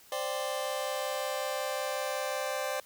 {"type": "chord", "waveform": "sawtooth", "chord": "C suspended second", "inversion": "none", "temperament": "just", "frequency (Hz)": [523.3, 588.7, 784.9], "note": ["C5", "D5", "G5"], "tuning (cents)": [0, 4, 2], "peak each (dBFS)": [-31, -31, -34], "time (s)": [0.12, 2.8], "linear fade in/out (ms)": 2, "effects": ["white hiss -57 dBFS RMS until 2.85 s"]}